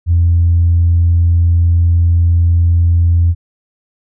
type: tone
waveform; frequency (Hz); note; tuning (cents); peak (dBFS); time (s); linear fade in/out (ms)
sine; 85.3; F2; -40; -6; 0.06-3.35; 50
effects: tanh soft clip ceiling -3 dBFS